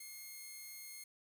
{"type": "tone", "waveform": "5% pulse", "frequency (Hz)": 2146, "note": "C7", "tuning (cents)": 43, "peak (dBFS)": -38, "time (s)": [0, 1.04], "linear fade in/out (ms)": 5, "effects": ["11-bit"]}